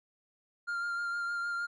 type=tone with vibrato; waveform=triangle; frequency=1398 Hz; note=F6; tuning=1 cent sharp; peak=-30 dBFS; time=0.67-1.67 s; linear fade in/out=20 ms; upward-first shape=sine; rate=6.5 Hz; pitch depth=17 cents each way; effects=resampled to 24000 Hz